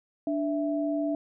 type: tone pair together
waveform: sine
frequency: 293.7 / 659.3 Hz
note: D4 / E5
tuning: 0 / 0 cents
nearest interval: octave + major second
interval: 1400 cents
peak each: -27 / -30 dBFS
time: 0.27-1.15 s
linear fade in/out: 2 ms
effects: none